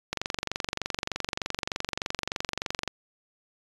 click train, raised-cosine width 0.2 ms, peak -11 dBFS, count 65, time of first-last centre 0.13-2.877 s, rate 23.3 Hz, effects resampled to 24000 Hz

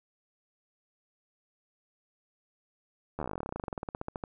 slowing click train, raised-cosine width 1 ms, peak -21 dBFS, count 30, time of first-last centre 3.19-4.238 s, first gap 12 ms, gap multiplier 1.07, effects none

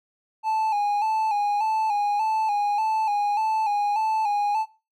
triangle tone with vibrato, 849 Hz, G#5, 38 cents sharp, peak -19 dBFS, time 0.43-4.66 s, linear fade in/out 50 ms, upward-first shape square, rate 1.7 Hz, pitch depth 55 cents each way, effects noise-tail reverb RT60 0.3 s tail -18 dB re dry

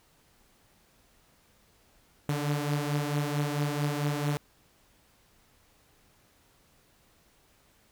sawtooth beating tone pair, 145 / 149.5 Hz, D3 / D3, -22 / +31 cents, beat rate 4.5 Hz, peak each -25 / -29 dBFS, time 2.29-4.37 s, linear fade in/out 0 ms, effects pink hiss -64 dBFS RMS until 7.91 s

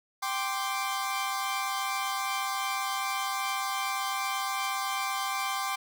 sawtooth chord, G suspended fourth, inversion none, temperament equal, 784 / 1046.5 / 1174.7 Hz, G5 / C6 / D6, 0 / 0 / 0 cents, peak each -30 / -30 / -30 dBFS, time 0.22-5.76 s, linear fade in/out 10 ms, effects none

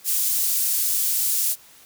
pink high-pass noise, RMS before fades -22 dBFS, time 0.04-1.56 s, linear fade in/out 50 ms, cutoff 9200 Hz, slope 12 dB/octave, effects white hiss -50 dBFS RMS until 1.85 s

